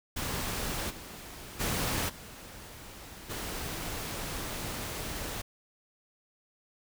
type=noise with level steps; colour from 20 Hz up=pink; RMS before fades=-34 / -45 / -31 / -47 / -37 dBFS; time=0.16-5.42 s; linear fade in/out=10 ms; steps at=0.89 / 1.59 / 2.08 / 3.29 s; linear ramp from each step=20 ms; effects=none